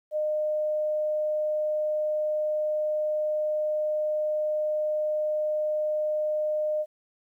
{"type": "tone", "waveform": "sine", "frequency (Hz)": 610, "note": "D#5", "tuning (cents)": -34, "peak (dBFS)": -24, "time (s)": [0.11, 6.86], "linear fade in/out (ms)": 50, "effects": ["11-bit"]}